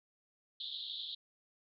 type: band-pass noise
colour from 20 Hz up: white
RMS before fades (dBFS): -43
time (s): 0.6-1.15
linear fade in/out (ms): 5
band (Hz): 3300 to 4100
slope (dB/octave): 96
effects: none